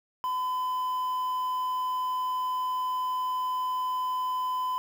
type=tone with quantisation; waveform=triangle; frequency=1011 Hz; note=B5; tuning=40 cents sharp; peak=-25 dBFS; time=0.24-4.78 s; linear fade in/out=0 ms; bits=8; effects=none